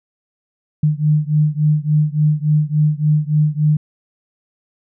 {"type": "beating tone pair", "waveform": "sine", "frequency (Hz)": [150, 153.5], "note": ["D3", "D#3"], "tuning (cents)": [37, -23], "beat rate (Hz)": 3.5, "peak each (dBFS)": [-15, -16], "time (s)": [0.83, 3.77], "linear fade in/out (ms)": 5, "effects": []}